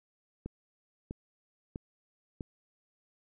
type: click train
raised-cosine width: 3 ms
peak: -25 dBFS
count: 4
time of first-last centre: 0.46-2.408 s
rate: 1.54 Hz
effects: none